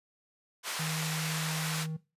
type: band-pass noise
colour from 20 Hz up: pink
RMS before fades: -36 dBFS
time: 0.63-1.87 s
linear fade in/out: 50 ms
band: 990 to 12000 Hz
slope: 12 dB/octave
type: tone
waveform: triangle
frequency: 158.3 Hz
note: D#3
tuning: 30 cents sharp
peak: -31 dBFS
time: 0.79-1.97 s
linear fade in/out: 10 ms
effects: noise-tail reverb RT60 0.3 s tail -19 dB re dry + resampled to 32000 Hz

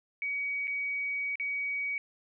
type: tone with dropouts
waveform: sine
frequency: 2260 Hz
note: C#7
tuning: 33 cents sharp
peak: -30 dBFS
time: 0.22-1.98 s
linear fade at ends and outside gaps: 1 ms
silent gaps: 0.672-0.678 / 1.356-1.398 s
effects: none

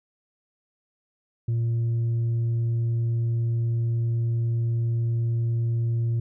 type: tone with tanh clipping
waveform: triangle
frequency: 116.2 Hz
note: A#2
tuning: 5 cents flat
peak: -22 dBFS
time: 1.48-6.2 s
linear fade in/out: 5 ms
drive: 7 dB
effects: none

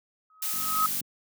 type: tone with exponential growth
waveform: sine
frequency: 1270 Hz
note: D#6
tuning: 35 cents sharp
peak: -19 dBFS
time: 0.3-0.86 s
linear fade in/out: 2 ms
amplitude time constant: 120 ms
type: noise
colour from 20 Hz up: blue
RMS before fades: -30 dBFS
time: 0.42-1.01 s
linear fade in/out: 5 ms
type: click train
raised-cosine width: 5 ms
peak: -25 dBFS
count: 24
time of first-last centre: 0.54-1.012 s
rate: 48.7 Hz
effects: high-pass 300 Hz 12 dB/octave

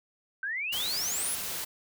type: exponential sweep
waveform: sine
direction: up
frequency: 1520 to 11175 Hz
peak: -30 dBFS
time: 0.43-1.35 s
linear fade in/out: 2 ms
type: noise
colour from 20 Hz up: white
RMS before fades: -35 dBFS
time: 0.72-1.65 s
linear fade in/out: 10 ms
effects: none

